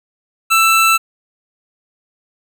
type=tone pair together; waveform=square; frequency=1328 / 2656 Hz; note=E6 / E7; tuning=+12 / +12 cents; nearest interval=octave; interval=1200 cents; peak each=-12 / -14 dBFS; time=0.5-0.98 s; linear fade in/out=20 ms; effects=none